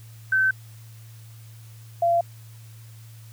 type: tone pair in turn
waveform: sine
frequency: 1537 / 684.7 Hz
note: G6 / F5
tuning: -35 / -34 cents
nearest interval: octave + major second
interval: 1399 cents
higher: first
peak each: -17 / -17 dBFS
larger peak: neither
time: 0.32-0.51 / 2.02-2.21 s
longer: neither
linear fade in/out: 5 ms
effects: added 112 Hz sine -42 dBFS peak until 3.32 s + white hiss -54 dBFS RMS until 3.32 s